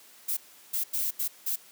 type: noise bursts at uneven times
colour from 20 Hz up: violet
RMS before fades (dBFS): -29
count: 5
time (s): 0.28-0.37 / 0.73-0.84 / 0.93-1.11 / 1.19-1.28 / 1.46-1.56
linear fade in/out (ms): 10
effects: white hiss -54 dBFS RMS until 1.71 s + high-pass 200 Hz 12 dB/octave